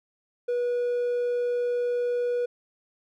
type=tone; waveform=triangle; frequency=485.8 Hz; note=B4; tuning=29 cents flat; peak=-21 dBFS; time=0.48-2.46 s; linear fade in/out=10 ms; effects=tanh soft clip ceiling -17 dBFS